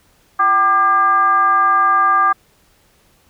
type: tone with frequency modulation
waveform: sine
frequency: 1193 Hz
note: D6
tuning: 27 cents sharp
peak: -10 dBFS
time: 0.39-2.33 s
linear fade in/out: 10 ms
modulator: 424 Hz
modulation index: 0.67
effects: pink hiss -55 dBFS RMS until 3.29 s